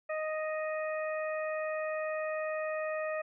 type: harmonic tone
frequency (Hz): 622.3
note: D#5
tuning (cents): 0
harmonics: 1 / 2 / 3 / 4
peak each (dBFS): -33 / -41 / -41 / -45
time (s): 0.09-3.22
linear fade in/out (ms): 10
effects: none